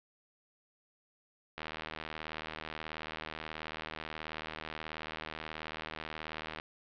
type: click train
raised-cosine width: 0.3 ms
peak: -23 dBFS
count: 395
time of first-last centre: 1.58-6.599 s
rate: 78.5 Hz
effects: low-pass 4000 Hz 12 dB/octave